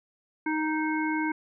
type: harmonic tone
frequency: 311.1 Hz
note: D#4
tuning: in tune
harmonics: 1 / 3 / 5 / 7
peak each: -27 / -32 / -34 / -35 dBFS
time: 0.46-1.32 s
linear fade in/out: 5 ms
effects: none